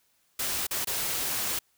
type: noise with dropouts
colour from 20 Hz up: white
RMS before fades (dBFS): -30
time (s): 0.39-1.59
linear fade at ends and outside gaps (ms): 5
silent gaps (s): 0.669-0.709 / 0.847-0.871
effects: white hiss -69 dBFS RMS until 1.77 s